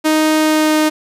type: tone with pitch glide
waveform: sawtooth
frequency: 311.1 to 308.4 Hz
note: D#4 to D#4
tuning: 0 to -15 cents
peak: -7 dBFS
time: 0.04-0.9 s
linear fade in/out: 20 ms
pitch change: -15 cents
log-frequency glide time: 0.36-0.76 s
effects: resampled to 32000 Hz + 8-bit